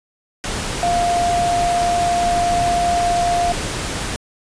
sine tone in noise, 698.5 Hz, F5, in tune, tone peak -15 dBFS, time 0.83-3.52 s, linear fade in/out 0 ms, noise pink, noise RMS -24 dBFS, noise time 0.44-4.16 s, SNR +6 dB, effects resampled to 22050 Hz

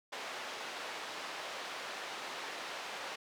pink band-pass noise, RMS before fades -43 dBFS, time 0.12-3.16 s, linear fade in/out 10 ms, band 590 to 4400 Hz, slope 12 dB/octave, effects none

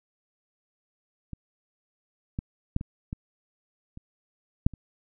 clicks, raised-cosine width 5 ms, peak -24 / -17 / -12 / -22 / -20 / -29 / -7 / -29 dBFS, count 8, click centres 1.333 / 2.389 / 2.764 / 2.811 / 3.129 / 3.974 / 4.665 / 4.737 s, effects none

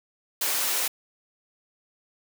white high-pass noise, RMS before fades -26 dBFS, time 0.41-0.88 s, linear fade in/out 5 ms, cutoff 400 Hz, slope 12 dB/octave, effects none

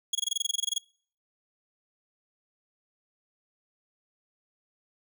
25% pulse tone bursts, 3322 Hz, G#7, in tune, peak -21 dBFS, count 15, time 0.13-0.782 s, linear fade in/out 5 ms, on 22 ms, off 23 ms, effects noise-tail reverb RT60 0.5 s tail -26 dB re dry

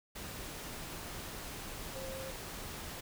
sine tone in noise, 530 Hz, C5, 22 cents sharp, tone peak -43 dBFS, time 1.95-2.31 s, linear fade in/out 10 ms, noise pink, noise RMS -44 dBFS, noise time 0.15-3.01 s, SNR -2 dB, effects none

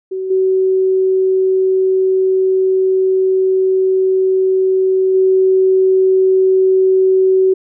sine tone with level steps, 377.7 Hz, F#4, 36 cents sharp, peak -18 / -10 / -8 dBFS, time 0.11-7.54 s, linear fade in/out 10 ms, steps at 0.3 / 5.14 s, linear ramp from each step 10 ms, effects none

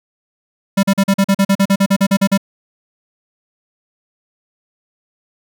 square tone bursts, 196.4 Hz, G3, 4 cents sharp, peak -10 dBFS, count 16, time 0.77-2.377 s, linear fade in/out 10 ms, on 62 ms, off 41 ms, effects none

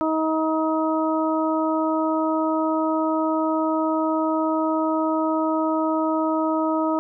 harmonic tone, 316.6 Hz, D#4, 30 cents sharp, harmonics 1 / 2 / 3 / 4, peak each -22 / -25 / -27 / -28 dBFS, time 0.01-6.99 s, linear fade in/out 0 ms, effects none

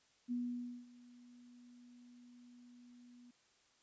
sine tone with ADSR envelope, 243.7 Hz, B3, 23 cents flat, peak -35 dBFS, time 0.28-3.31 s, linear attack 36 ms, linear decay 540 ms, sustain -22 dB, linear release 6 ms, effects white hiss -72 dBFS RMS until 3.82 s + resampled to 16000 Hz

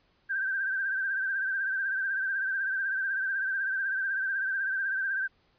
sine tone with vibrato, 1568 Hz, G6, in tune, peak -27 dBFS, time 0.29-5.28 s, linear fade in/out 20 ms, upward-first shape triangle, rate 16 Hz, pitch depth 67 cents each way, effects pink hiss -68 dBFS RMS until 5.58 s + resampled to 11025 Hz

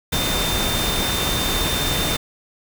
sine tone in noise, 3600 Hz, A7, 39 cents sharp, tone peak -25 dBFS, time 0.12-2.17 s, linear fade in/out 10 ms, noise pink, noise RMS -22 dBFS, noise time 0.12-2.17 s, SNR -6 dB, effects none

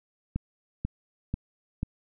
click train, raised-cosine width 5 ms, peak -16 dBFS, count 4, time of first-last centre 0.36-1.831 s, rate 2.04 Hz, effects none

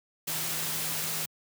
sine tone in noise, 159.6 Hz, D#3, 44 cents sharp, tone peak -43 dBFS, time 0.27-1.26 s, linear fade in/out 10 ms, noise white, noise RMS -32 dBFS, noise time 0.27-1.26 s, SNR -14 dB, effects high-pass 100 Hz 12 dB/octave

